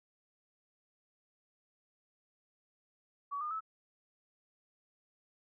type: tone with pitch steps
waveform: sine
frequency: 1134 / 1215.4 / 1302.6 Hz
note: C#6 / D#6 / E6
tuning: +39 / -41 / -21 cents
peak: -35 dBFS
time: 3.31-3.607 s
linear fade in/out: 20 ms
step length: 99 ms
effects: none